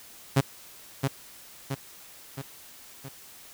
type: tone with echo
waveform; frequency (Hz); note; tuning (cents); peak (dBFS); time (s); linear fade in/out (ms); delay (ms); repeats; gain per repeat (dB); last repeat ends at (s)
sawtooth; 136.4; C#3; -28; -14; 0.36-0.41; 10; 670; 4; -5; 3.09
effects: white hiss -49 dBFS RMS until 3.53 s